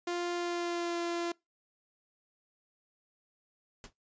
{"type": "tone with pitch glide", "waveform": "sawtooth", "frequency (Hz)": [349.2, 342.8], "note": ["F4", "F4"], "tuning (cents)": [0, -32], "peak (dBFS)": -28, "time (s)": [0.07, 1.32], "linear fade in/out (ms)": 5, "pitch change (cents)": -32, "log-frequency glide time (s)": [0.34, 0.98]}
{"type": "noise with exponential decay", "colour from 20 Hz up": "pink", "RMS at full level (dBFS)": -40, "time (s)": [3.84, 3.93], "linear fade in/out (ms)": 1, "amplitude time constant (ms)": 18}
{"effects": ["noise-tail reverb RT60 0.2 s tail -24 dB re dry", "resampled to 16000 Hz"]}